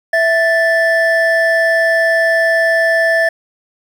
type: tone pair together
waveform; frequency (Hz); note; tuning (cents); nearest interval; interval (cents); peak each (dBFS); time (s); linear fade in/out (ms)
triangle; 659.3 / 1760; E5 / A6; 0 / 0; octave + perfect fourth; 1700; -11; 0.13-3.29; 5
effects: 7-bit